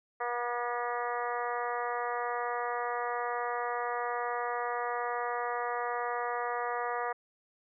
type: harmonic tone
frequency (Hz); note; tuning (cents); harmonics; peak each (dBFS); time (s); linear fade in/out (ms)
241.1; B3; -41; 2 / 3 / 4 / 5 / 6 / 7 / 8 / 9; -37 / -36 / -38 / -37 / -45 / -44 / -42 / -53; 0.2-7.13; 10
effects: none